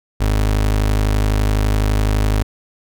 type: tone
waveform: 30% pulse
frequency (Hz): 51.91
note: G#1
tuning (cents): 0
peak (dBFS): -11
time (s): 0.2-2.43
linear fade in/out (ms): 10
effects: none